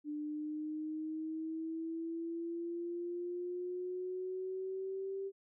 sine exponential sweep, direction up, 296.7 to 392 Hz, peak -37 dBFS, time 0.04-5.32 s, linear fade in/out 50 ms, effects none

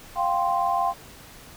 sine chord, F suspended second, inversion none, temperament equal, 698.5 / 784 / 1046.5 Hz, F5 / G5 / C6, 0 / 0 / 0 cents, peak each -25 dBFS, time 0.15-0.94 s, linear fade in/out 50 ms, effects pink hiss -46 dBFS RMS until 1.56 s

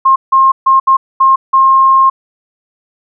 sine tone bursts at uneven times, 1067 Hz, C6, 34 cents sharp, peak -4 dBFS, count 6, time 0.05-0.16 / 0.32-0.52 / 0.66-0.8 / 0.87-0.97 / 1.2-1.36 / 1.53-2.1 s, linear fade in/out 10 ms, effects none

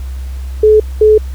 sine tone pair in turn, 429.3 / 429.3 Hz, A4 / A4, -43 / -43 cents, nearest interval unison, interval 0 cents, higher neither, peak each -3 dBFS, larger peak neither, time 0.63-0.8 / 1.01-1.18 s, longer neither, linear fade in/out 5 ms, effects added 65 Hz sine -19 dBFS peak until 1.34 s + pink hiss -41 dBFS RMS until 1.34 s

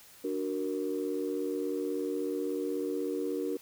sine chord, D augmented, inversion none, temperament equal, 293.7 / 370 / 466.2 Hz, D4 / F#4 / A#4, 0 / 0 / 0 cents, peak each -34 dBFS, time 0.24-3.57 s, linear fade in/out 5 ms, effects tanh soft clip ceiling -22 dBFS + white hiss -55 dBFS RMS until 3.61 s

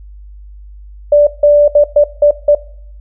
sine tone bursts at uneven times, 586 Hz, D5, 4 cents flat, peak -3 dBFS, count 6, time 1.12-1.27 / 1.43-1.68 / 1.75-1.84 / 1.96-2.04 / 2.22-2.31 / 2.48-2.55 s, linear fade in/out 5 ms, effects noise-tail reverb RT60 0.6 s tail -19 dB re dry + added 50 Hz sine -31 dBFS peak until 3 s

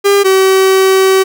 45% pulse tone pair in turn, 401 / 381.8 Hz, G4 / G4, +39 / -46 cents, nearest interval minor second, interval 85 cents, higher first, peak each -6 dBFS, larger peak neither, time 0.04-0.24 / 0.24-1.24 s, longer second, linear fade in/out 20 ms, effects none

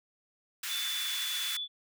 pink high-pass noise, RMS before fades -37 dBFS, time 0.63-1.57 s, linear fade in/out 5 ms, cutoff 1500 Hz, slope 24 dB/octave
sine tone with pitch glide, 3492 to 3458 Hz, A7 to A7, -14 to -31 cents, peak -33 dBFS, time 0.67-1.68 s, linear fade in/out 50 ms, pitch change -17 cents, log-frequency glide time 0.84-1.13 s
effects none

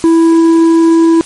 sine tone with tanh clipping, 329.6 Hz, E4, in tune, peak -5 dBFS, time 0.04-1.21 s, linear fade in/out 0 ms, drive 6 dB, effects white hiss -30 dBFS RMS until 1.25 s + MP3 48 kbps

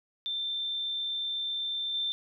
sine tone with level steps, 3566 Hz, A7, 22 cents sharp, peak -30 / -28 dBFS, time 0.26-2.12 s, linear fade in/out 0 ms, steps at 1.94 s, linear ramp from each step 2 ms, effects none

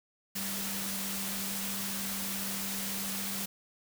sine tone in noise, 196 Hz, G3, in tune, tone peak -40 dBFS, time 0.35-3.46 s, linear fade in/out 10 ms, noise white, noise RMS -36 dBFS, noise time 0.35-3.46 s, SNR -7 dB, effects none

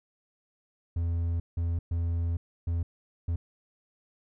triangle tone bursts at uneven times, 84.6 Hz, E2, 45 cents sharp, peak -24 dBFS, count 5, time 0.96-1.4 / 1.57-1.79 / 1.91-2.37 / 2.67-2.83 / 3.28-3.36 s, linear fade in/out 5 ms, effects none

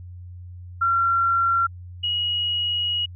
sine tone pair in turn, 1368 / 2899 Hz, F6 / F#7, -36 / -36 cents, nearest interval octave + minor second, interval 1300 cents, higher second, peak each -17 / -21 dBFS, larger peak first, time 0.81-1.67 / 2.03-3.06 s, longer second, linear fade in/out 10 ms, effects added 89 Hz sine -36 dBFS peak until 3.15 s

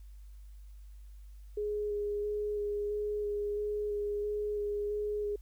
sine tone with vibrato, 415.3 Hz, G#4, in tune, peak -31 dBFS, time 1.57-5.36 s, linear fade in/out 5 ms, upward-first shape square, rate 1.5 Hz, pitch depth 11 cents each way, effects added 50 Hz sine -47 dBFS peak until 5.41 s + white hiss -71 dBFS RMS until 5.41 s

